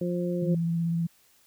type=harmonic tone; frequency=176.1 Hz; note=F3; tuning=15 cents sharp; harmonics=1 / 2 / 3; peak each=-28 / -31 / -33 dBFS; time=0.01-0.55 s; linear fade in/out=5 ms
type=tone with vibrato; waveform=sine; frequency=167.7 Hz; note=E3; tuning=30 cents sharp; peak=-24 dBFS; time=0.42-1.07 s; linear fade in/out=10 ms; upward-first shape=square; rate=16 Hz; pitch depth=13 cents each way
effects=white hiss -62 dBFS RMS until 1.46 s